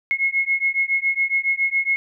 sine beating tone pair, 2167 / 2174.2 Hz, C#7 / C#7, -40 / -34 cents, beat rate 7.2 Hz, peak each -21 dBFS, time 0.11-1.96 s, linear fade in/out 0 ms, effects none

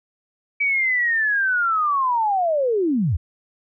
sine linear sweep, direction down, 2296 to 65.41 Hz, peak -17 dBFS, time 0.6-3.17 s, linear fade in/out 10 ms, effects none

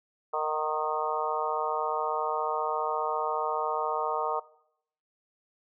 harmonic tone with a mistuned harmonic, 154.6 Hz, D#3, 11 cents flat, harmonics 3 / 4 / 5 / 6 / 7 / 8, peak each -34 / -34 / -34 / -34 / -34 / -34 dBFS, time 0.33-4.4 s, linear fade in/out 10 ms, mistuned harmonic 5, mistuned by -23 cents, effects noise-tail reverb RT60 0.7 s tail -19 dB re dry

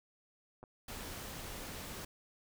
clicks, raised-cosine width 1 ms, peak -37 dBFS, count 2, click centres 0.63 / 0.638 s
pink noise, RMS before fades -45 dBFS, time 0.88-2.05 s, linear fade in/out 5 ms
effects none

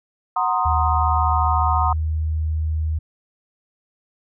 sine chord, C half-diminished seventh, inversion second, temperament equal, 740 / 932.3 / 1046.5 / 1244.5 Hz, Gb5 / Bb5 / C6 / Eb6, 0 / 0 / 0 / 0 cents, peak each -23 dBFS, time 0.36-1.93 s, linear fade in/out 5 ms
sine tone, 78.5 Hz, D#2, 16 cents sharp, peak -19 dBFS, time 0.65-2.99 s, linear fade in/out 10 ms
effects none

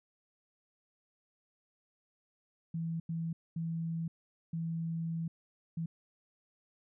sine tone bursts at uneven times, 164.81 Hz, E3, in tune, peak -33 dBFS, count 5, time 2.74-3 / 3.09-3.33 / 3.56-4.08 / 4.53-5.28 / 5.77-5.86 s, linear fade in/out 5 ms, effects none

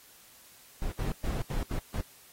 brown noise bursts at uneven times, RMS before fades -31 dBFS, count 6, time 0.82-0.92 / 0.99-1.12 / 1.24-1.42 / 1.5-1.63 / 1.71-1.79 / 1.94-2.01 s, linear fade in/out 2 ms, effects white hiss -56 dBFS RMS until 2.32 s + AAC 48 kbps

